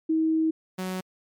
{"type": "tone pair in turn", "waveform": ["sine", "sawtooth"], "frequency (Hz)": [319.2, 185.69], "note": ["D#4", "F#3"], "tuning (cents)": [44, 6], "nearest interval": "major sixth", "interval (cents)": 938, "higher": "first", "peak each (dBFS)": [-20, -25], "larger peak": "first", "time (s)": [[0.09, 0.51], [0.78, 1.01]], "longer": "first", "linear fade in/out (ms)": 10, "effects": ["MP3 96 kbps"]}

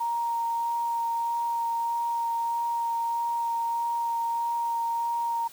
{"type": "tone with vibrato", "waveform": "sine", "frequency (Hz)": 932.3, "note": "A#5", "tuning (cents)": 0, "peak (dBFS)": -25, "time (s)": [0, 5.48], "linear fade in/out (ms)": 10, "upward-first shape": "sine", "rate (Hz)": 1.6, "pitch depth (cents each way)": 9, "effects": ["white hiss -50 dBFS RMS until 5.52 s"]}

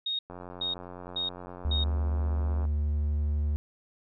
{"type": "tone bursts", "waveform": "sine", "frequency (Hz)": 3729, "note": "A#7", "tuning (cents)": 0, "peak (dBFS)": -28, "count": 4, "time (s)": [0.06, 1.84], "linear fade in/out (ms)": 5, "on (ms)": 130, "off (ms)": 420}
{"type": "click train", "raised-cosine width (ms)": 1, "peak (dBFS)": -28, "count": 212, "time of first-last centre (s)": [0.3, 2.652], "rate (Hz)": 89.7}
{"type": "tone", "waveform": "triangle", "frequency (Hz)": 74, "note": "D2", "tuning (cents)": 14, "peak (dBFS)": -23, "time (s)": [1.65, 3.56], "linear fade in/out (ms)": 0}
{"effects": []}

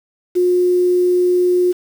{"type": "tone with quantisation", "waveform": "sine", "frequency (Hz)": 359.2, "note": "F4", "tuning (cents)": 49, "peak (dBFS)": -11, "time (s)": [0.35, 1.73], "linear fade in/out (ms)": 20, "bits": 6, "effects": []}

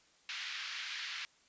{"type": "band-pass noise", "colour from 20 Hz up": "pink", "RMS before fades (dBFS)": -42, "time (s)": [0.29, 1.25], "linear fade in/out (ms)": 0, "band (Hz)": [1600, 4900], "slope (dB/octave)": 24, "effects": ["white hiss -67 dBFS RMS until 1.48 s", "resampled to 16000 Hz"]}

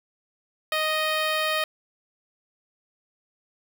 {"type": "tone with notch filter", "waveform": "10% pulse", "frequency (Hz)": 622.3, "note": "D#5", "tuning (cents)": 0, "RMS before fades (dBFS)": -25, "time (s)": [0.72, 1.64], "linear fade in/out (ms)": 2, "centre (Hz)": 8400, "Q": 1.8, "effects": []}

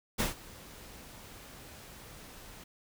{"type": "noise with ADSR envelope", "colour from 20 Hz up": "pink", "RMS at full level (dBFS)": -29, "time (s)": [0.18, 2.64], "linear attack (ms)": 22, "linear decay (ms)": 140, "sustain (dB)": -21, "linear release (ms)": 6, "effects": []}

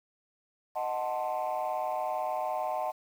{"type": "chord", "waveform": "sine", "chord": "D# diminished seventh", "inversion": "none", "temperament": "equal", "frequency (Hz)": [622.3, 740, 880, 1046.5], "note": ["D#5", "F#5", "A5", "C6"], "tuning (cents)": [0, 0, 0, 0], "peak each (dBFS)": [-33, -32, -34, -38], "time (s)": [0.75, 2.92], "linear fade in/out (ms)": 20, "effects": ["tanh soft clip ceiling -24 dBFS", "9-bit"]}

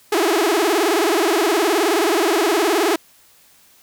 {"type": "tone with vibrato", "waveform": "sawtooth", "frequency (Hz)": 371, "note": "F#4", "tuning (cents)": 5, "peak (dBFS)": -11, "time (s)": [0.12, 2.96], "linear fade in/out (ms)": 5, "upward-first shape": "sine", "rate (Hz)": 19, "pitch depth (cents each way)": 270, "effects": ["white hiss -52 dBFS RMS until 3.82 s"]}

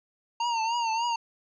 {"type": "tone with vibrato", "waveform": "square", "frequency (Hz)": 921, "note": "A#5", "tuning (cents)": -21, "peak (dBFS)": -26, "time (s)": [0.4, 1.16], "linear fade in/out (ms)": 5, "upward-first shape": "triangle", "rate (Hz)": 3.4, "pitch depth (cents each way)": 85, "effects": ["resampled to 16000 Hz", "11-bit"]}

